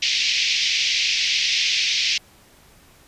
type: band-pass noise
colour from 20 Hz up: pink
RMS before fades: -21 dBFS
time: 0.02-2.18 s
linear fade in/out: 5 ms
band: 2200 to 5800 Hz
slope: 48 dB/octave
effects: pink hiss -52 dBFS RMS until 3.07 s + resampled to 32000 Hz